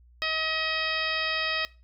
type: harmonic tone with a mistuned harmonic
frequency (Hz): 635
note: D#5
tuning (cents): +35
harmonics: 1 / 2 / 3 / 4 / 5 / 6 / 7 / 8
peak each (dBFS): -37 / -34 / -32 / -32 / -34 / -36 / -38 / -34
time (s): 0.22-1.65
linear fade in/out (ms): 0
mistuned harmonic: 7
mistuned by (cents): +54
effects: noise-tail reverb RT60 0.3 s tail -20 dB re dry + added 60 Hz sine -53 dBFS peak until 1.83 s